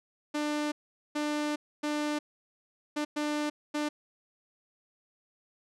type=tone bursts at uneven times; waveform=sawtooth; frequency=298 Hz; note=D4; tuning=25 cents sharp; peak=-25 dBFS; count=6; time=0.34-0.72 / 1.15-1.56 / 1.83-2.19 / 2.96-3.05 / 3.16-3.5 / 3.74-3.89 s; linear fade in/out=10 ms; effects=low-pass 8000 Hz 12 dB/octave